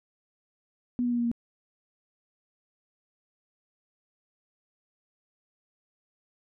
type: tone with pitch steps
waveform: sine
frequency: 245.2 / 242.5 / 239.9 / 237.3 / 234.7 Hz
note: B3 / B3 / A#3 / A#3 / A#3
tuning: -12 / -31 / +50 / +31 / +12 cents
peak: -24 dBFS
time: 0.99-1.315 s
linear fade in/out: 0 ms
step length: 65 ms
effects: none